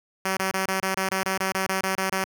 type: tone bursts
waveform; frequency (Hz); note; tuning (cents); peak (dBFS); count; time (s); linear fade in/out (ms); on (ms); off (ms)
5% pulse; 190.6; G3; -48; -12; 14; 0.25-2.242; 5; 120; 24
effects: none